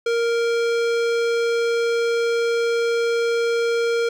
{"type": "tone with hard clipping", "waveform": "sine", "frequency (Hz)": 466.2, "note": "A#4", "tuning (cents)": 0, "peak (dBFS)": -20, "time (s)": [0.06, 4.09], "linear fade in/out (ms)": 5, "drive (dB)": 18, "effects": []}